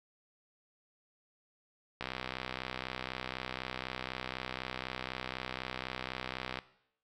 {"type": "click train", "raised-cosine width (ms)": 0.3, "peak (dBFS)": -20, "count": 294, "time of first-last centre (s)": [2.01, 6.588], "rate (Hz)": 64, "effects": ["noise-tail reverb RT60 0.7 s tail -17 dB re dry"]}